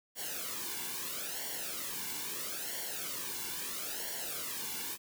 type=noise with flanger; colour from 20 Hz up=white; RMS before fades=-39 dBFS; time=0.15-4.98 s; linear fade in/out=50 ms; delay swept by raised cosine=0.79 to 1.6 ms; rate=0.76 Hz; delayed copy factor=-0.75; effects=none